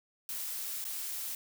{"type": "noise with dropouts", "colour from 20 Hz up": "blue", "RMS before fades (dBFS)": -38, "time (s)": [0.29, 1.35], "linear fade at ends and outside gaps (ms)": 2, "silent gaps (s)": [0.843, 0.85], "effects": []}